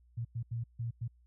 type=tone bursts at uneven times; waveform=sine; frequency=116.54 Hz; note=A#2; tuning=in tune; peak=-33 dBFS; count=5; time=0.17-0.25 / 0.35-0.43 / 0.51-0.64 / 0.79-0.91 / 1.01-1.08 s; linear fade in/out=10 ms; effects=added 60 Hz sine -61 dBFS peak until 1.26 s